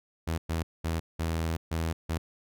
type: tone bursts at uneven times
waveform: sawtooth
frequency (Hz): 81.7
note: E2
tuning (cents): -15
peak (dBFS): -24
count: 6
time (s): 0.27-0.38 / 0.49-0.63 / 0.84-1 / 1.19-1.57 / 1.71-1.93 / 2.09-2.18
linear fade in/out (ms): 10
effects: none